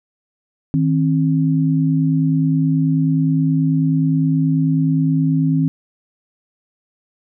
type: tone pair together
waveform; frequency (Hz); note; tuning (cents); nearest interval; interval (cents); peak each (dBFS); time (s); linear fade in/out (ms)
sine; 158 / 267.4; D#3 / C4; +27 / +38; major sixth; 911; -15 / -17; 0.74-5.68; 0
effects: none